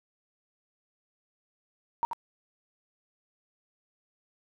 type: tone with echo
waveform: sine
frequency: 934 Hz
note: A#5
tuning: 3 cents sharp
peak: -23 dBFS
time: 2.03-2.05 s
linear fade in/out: 0 ms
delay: 82 ms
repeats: 1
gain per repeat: -7 dB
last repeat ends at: 2.132 s
effects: none